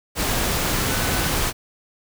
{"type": "tone in noise", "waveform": "sine", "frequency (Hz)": 1500, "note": "F#6", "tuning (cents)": 23, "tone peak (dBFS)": -32, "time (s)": [0.88, 1.32], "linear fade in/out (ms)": 50, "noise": "pink", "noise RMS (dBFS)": -22, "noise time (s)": [0.15, 1.53], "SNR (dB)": -13, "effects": []}